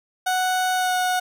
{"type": "tone with pitch glide", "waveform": "30% pulse", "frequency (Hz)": [740, 732.8], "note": ["F#5", "F#5"], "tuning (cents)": [0, -17], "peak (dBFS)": -17, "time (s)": [0.26, 1.2], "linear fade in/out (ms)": 10, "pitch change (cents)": -17, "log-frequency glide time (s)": [0.74, 0.94], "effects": []}